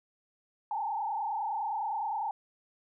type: tone with frequency modulation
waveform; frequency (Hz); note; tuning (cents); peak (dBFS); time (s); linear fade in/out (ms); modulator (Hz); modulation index
sine; 854; G#5; +48; -30; 0.71-2.31; 2; 29.8; 1.9
effects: none